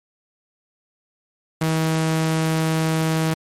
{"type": "tone", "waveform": "sawtooth", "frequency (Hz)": 160, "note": "D#3", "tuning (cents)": 49, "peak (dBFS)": -14, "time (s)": [1.61, 3.34], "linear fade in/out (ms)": 5, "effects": ["MP3 64 kbps"]}